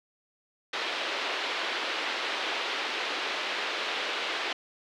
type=band-pass noise; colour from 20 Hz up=white; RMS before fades=-32 dBFS; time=0.73-4.53 s; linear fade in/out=5 ms; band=330 to 3700 Hz; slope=24 dB/octave; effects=none